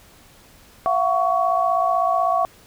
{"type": "tone cluster", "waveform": "sine", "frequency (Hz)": [677, 733, 1120], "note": ["E5", "F#5", "C#6"], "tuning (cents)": [46, -16, 18], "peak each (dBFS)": -21, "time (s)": [0.86, 2.45], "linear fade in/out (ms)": 0, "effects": ["pink hiss -50 dBFS RMS until 2.66 s"]}